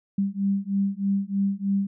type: beating tone pair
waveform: sine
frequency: 196 / 199.2 Hz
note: G3 / G3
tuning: 0 / +28 cents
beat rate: 3.2 Hz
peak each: -25 dBFS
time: 0.18-1.87 s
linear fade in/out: 5 ms
effects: none

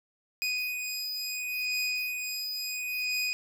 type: beating tone pair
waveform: 25% pulse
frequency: 2489 / 2489.72 Hz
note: D#7 / D#7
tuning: 0 / 0 cents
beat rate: 0.72 Hz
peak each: -30 / -29 dBFS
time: 0.42-3.33 s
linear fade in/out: 0 ms
effects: none

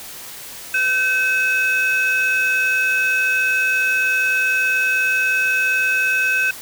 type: tone pair together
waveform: sine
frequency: 1534 / 2572 Hz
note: G6 / E7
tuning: -38 / -43 cents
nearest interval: major sixth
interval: 895 cents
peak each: -16 dBFS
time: 0.74-6.51 s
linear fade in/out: 5 ms
effects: tanh soft clip ceiling -12 dBFS + white hiss -35 dBFS RMS until 6.61 s

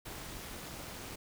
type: noise with amplitude modulation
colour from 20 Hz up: pink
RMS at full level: -42 dBFS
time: 0.05-1.16 s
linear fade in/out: 10 ms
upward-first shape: sine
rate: 258 Hz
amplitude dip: 65%
effects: none

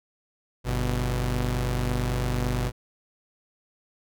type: tone pair together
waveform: sawtooth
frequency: 49 / 123.47 Hz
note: G1 / B2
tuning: 0 / 0 cents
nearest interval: octave + major third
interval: 1600 cents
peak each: -23 dBFS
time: 0.64-2.72 s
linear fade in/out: 50 ms
effects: none

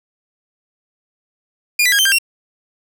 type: tone with pitch steps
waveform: sawtooth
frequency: 2421 / 1981 / 1635 / 3108 / 1592 / 2741 Hz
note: D#7 / B6 / G#6 / G7 / G6 / F7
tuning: -48 / +5 / -28 / -16 / +26 / -33 cents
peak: -8 dBFS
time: 1.79-2.186 s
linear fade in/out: 5 ms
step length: 66 ms
effects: none

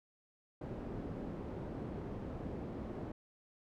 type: low-pass noise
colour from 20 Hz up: white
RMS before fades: -43 dBFS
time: 0.61-3.12 s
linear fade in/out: 5 ms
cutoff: 360 Hz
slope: 12 dB/octave
effects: none

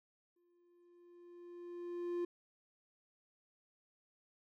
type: tone with exponential growth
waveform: triangle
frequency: 349.2 Hz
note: F4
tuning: in tune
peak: -32 dBFS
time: 0.36-2.25 s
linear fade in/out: 5 ms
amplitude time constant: 410 ms
effects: none

